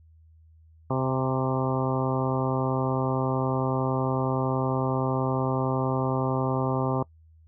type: harmonic tone with a mistuned harmonic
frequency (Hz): 130.81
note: C3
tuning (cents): 0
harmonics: 1 / 2 / 3 / 4 / 5 / 6 / 7 / 8 / 9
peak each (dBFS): -27 / -30 / -32 / -33 / -34 / -35 / -35 / -36 / -37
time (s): 0.9-7.03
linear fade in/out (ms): 5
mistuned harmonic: 6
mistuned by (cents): +34
effects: noise-tail reverb RT60 0.1 s tail -23 dB re dry + added 80 Hz sine -52 dBFS peak until 7.47 s